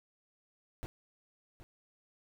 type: noise with echo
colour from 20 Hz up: brown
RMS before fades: -40 dBFS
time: 0.83-0.86 s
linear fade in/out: 0 ms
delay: 770 ms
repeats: 1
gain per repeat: -12 dB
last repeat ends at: 1.63 s
effects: none